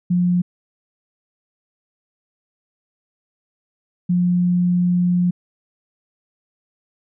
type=tone bursts at uneven times; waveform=sine; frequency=177.6 Hz; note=F3; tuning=29 cents sharp; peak=-14 dBFS; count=2; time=0.1-0.42 / 4.09-5.31 s; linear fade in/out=10 ms; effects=none